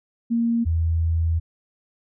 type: tone pair in turn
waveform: sine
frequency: 232.6 / 82.24 Hz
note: A#3 / E2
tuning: -4 / -4 cents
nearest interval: octave + tritone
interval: 1800 cents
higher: first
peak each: -18 dBFS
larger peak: neither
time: 0.3-0.65 / 0.65-1.4 s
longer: second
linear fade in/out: 20 ms
effects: none